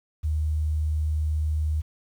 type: tone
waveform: sine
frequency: 77 Hz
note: D#2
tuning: 17 cents flat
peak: -22 dBFS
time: 0.23-1.82 s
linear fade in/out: 20 ms
effects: 9-bit